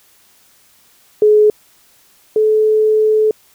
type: tone pair in turn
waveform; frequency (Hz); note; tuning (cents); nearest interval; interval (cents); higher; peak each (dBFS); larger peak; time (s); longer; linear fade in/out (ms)
sine; 423.7 / 432.1; G#4 / A4; +35 / -31; unison; 34; second; -6 / -9; first; 1.22-1.5 / 2.36-3.31; second; 2
effects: white hiss -51 dBFS RMS until 3.54 s